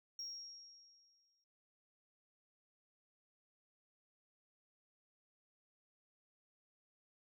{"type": "tone with exponential decay", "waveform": "sine", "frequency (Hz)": 5588, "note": "F8", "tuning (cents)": 0, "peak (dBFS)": -40, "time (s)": [0.19, 1.44], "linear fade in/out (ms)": 2, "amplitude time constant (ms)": 270, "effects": ["tanh soft clip ceiling -40 dBFS"]}